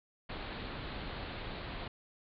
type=low-pass noise; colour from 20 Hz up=pink; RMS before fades=-42 dBFS; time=0.29-1.88 s; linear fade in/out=5 ms; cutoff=4400 Hz; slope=96 dB/octave; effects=none